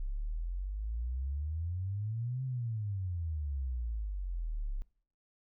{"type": "exponential two-way sweep", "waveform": "sine", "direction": "up then down", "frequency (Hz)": [32.7, 132.6, 32.7], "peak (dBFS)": -33, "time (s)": [0, 4.82], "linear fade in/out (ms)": 0, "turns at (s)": 2.44, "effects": ["noise-tail reverb RT60 0.5 s tail -21 dB re dry"]}